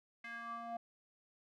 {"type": "tone with band-pass filter sweep", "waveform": "square", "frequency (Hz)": 233.1, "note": "A#3", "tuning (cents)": 0, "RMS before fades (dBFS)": -45, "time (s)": [0.24, 0.77], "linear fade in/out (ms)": 5, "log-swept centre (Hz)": [2000, 720], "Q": 5.2, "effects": []}